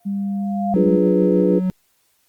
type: tone with exponential growth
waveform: sine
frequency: 699 Hz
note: F5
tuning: 1 cent sharp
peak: -18 dBFS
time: 0-0.74 s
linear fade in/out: 5 ms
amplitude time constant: 160 ms
type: tone with pitch glide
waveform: sine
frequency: 199.1 to 200.6 Hz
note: G3 to G3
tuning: +27 to +40 cents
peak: -20 dBFS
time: 0.05-0.99 s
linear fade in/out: 20 ms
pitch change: +13 cents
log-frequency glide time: 0.38-0.43 s
type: tone with tremolo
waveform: triangle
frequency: 185 Hz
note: F#3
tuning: in tune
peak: -14 dBFS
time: 0.74-1.7 s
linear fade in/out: 0 ms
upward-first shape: triangle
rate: 6.6 Hz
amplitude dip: 30%
type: chord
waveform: sine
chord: D diminished seventh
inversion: none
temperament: equal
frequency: 293.7 / 349.2 / 415.3 / 493.9 Hz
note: D4 / F4 / Ab4 / Cb5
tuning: 0 / 0 / 0 / 0 cents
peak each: -20 dBFS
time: 0.75-1.6 s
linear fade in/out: 20 ms
effects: white hiss -63 dBFS RMS until 2.28 s + Opus 32 kbps